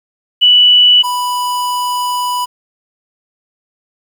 sine / square tone pair in turn, 2960 / 987.8 Hz, F#7 / B5, 0 / 0 cents, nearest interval octave + perfect fifth, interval 1900 cents, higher first, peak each -4 / -15 dBFS, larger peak first, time 0.41-1.03 / 1.03-2.46 s, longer second, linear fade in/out 20 ms, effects 7-bit

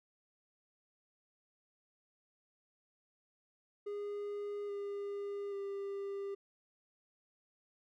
triangle tone with pitch steps, 410 / 403.7 / 397.4 Hz, G#4 / G#4 / G4, -22 / -49 / +24 cents, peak -36 dBFS, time 3.86-6.35 s, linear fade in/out 10 ms, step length 830 ms, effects none

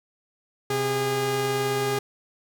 sawtooth tone pair together, 129.88 / 408.3 Hz, C3 / G#4, -12 / -29 cents, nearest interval octave + minor sixth, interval 1983 cents, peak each -26 / -20 dBFS, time 0.7-1.99 s, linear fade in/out 5 ms, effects none

